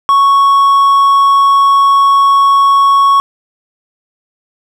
triangle tone, 1108.7 Hz, C#6, in tune, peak -3 dBFS, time 0.09-3.2 s, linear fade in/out 0 ms, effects none

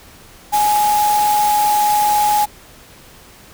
sine tone in noise, 836 Hz, G#5, 11 cents sharp, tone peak -12 dBFS, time 0.52-2.46 s, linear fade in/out 20 ms, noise white, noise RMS -24 dBFS, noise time 0.52-2.46 s, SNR +9 dB, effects pink hiss -43 dBFS RMS until 3.53 s

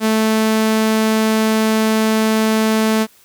sawtooth tone, 219.3 Hz, A3, 6 cents flat, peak -9 dBFS, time 0-3.07 s, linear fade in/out 50 ms, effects white hiss -50 dBFS RMS until 3.24 s

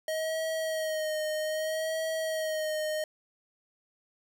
square tone with vibrato, 629 Hz, D#5, 19 cents sharp, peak -30 dBFS, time 0.08-3.04 s, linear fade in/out 2 ms, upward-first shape sine, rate 0.63 Hz, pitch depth 34 cents each way, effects none

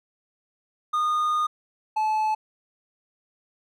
triangle tone pair in turn, 1226 / 865 Hz, D#6 / A5, -26 / -30 cents, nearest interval tritone, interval 604 cents, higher first, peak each -19 dBFS, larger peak neither, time 0.93-1.47 / 1.96-2.35 s, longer first, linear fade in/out 10 ms, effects none

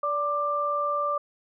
sine tone pair together, 580 / 1183.7 Hz, D5 / D6, -22 / +13 cents, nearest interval octave, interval 1235 cents, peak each -29 / -25 dBFS, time 0.03-1.18 s, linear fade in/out 5 ms, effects none

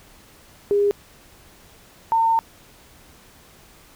sine tone pair in turn, 406.7 / 907 Hz, G#4 / A#5, -36 / -48 cents, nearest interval octave + major second, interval 1388 cents, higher second, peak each -15 dBFS, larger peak neither, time 0.71-0.91 / 2.12-2.39 s, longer second, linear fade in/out 0 ms, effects pink hiss -50 dBFS RMS until 3.95 s

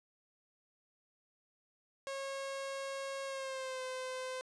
sawtooth tone with pitch glide, 545 to 514.7 Hz, C#5 to C5, -29 to -29 cents, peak -35 dBFS, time 2.07-4.41 s, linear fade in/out 0 ms, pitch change -100 cents, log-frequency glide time 3.25-3.82 s, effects resampled to 22050 Hz + 12-bit

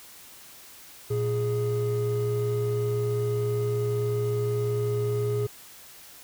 triangle tone pair together, 116.63 / 415.3 Hz, A#2 / G#4, +1 / 0 cents, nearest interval octave + minor seventh, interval 2199 cents, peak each -24 dBFS, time 1.1-5.47 s, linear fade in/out 10 ms, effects tanh soft clip ceiling -16 dBFS + white hiss -48 dBFS RMS until 6.23 s

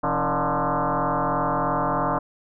sine tone with frequency modulation, 169.5 Hz, E3, 49 cents sharp, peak -20 dBFS, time 0.03-2.19 s, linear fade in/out 10 ms, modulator 148 Hz, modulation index 7.7, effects none

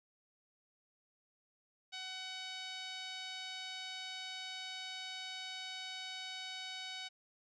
5% pulse tone with low-pass filter, 750 Hz, F#5, 23 cents sharp, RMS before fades -45 dBFS, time 1.92-7.09 s, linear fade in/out 20 ms, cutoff 3900 Hz, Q 2.2, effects none

